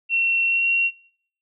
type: tone with pitch glide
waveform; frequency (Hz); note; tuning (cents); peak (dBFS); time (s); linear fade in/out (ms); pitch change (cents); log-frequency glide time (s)
sine; 2719 to 2741; F7 to F7; -47 to -33; -17; 0.09-0.91; 50; +14; 0.45-0.66
effects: noise-tail reverb RT60 0.6 s tail -21 dB re dry